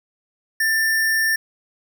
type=tone with sample-and-hold; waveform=sine; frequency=1779 Hz; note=A6; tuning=19 cents sharp; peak=-16 dBFS; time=0.6-1.36 s; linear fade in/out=5 ms; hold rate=7350 Hz; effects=none